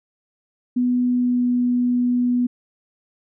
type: tone with pitch glide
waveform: sine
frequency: 247.3 to 245.6 Hz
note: B3 to B3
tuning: +3 to -9 cents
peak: -16 dBFS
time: 0.76-2.47 s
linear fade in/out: 10 ms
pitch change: -12 cents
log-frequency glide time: 1.09-1.49 s
effects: none